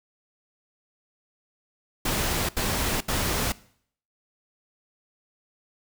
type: noise bursts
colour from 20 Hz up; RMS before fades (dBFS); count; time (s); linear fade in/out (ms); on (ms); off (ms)
pink; -26; 3; 2.05-3.522; 5; 440; 76
effects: noise-tail reverb RT60 0.6 s tail -20 dB re dry